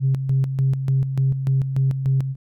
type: tone with tremolo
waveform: sine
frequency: 134.1 Hz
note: C3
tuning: 43 cents sharp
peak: -14 dBFS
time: 0-2.36 s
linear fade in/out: 50 ms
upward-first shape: square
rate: 3.4 Hz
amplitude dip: 60%
effects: tanh soft clip ceiling -11 dBFS